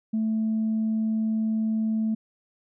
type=tone; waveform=sine; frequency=220 Hz; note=A3; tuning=in tune; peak=-21 dBFS; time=0.13-2.15 s; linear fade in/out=10 ms; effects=tanh soft clip ceiling -19 dBFS